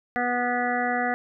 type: harmonic tone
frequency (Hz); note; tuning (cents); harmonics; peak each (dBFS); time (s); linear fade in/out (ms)
245.1; B3; -13; 1 / 2 / 3 / 5 / 6 / 7 / 8; -30 / -32 / -26 / -35 / -33 / -32 / -31; 0.16-1.14; 0
effects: none